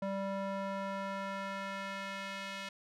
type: tone with band-pass filter sweep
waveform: square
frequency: 195.6 Hz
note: G3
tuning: 4 cents flat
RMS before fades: -39 dBFS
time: 0.02-2.69 s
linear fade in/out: 5 ms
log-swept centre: 610 to 2700 Hz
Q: 1
effects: none